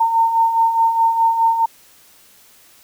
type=beating tone pair; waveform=sine; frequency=907 / 911.8 Hz; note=A#5 / A#5; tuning=-48 / -39 cents; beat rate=4.8 Hz; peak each=-21 / -13 dBFS; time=0-1.66 s; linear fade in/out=10 ms; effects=white hiss -49 dBFS RMS until 2.83 s